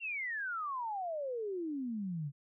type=exponential sweep; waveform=sine; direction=down; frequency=2794 to 136.3 Hz; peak=-35 dBFS; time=0-2.32 s; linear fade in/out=50 ms; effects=none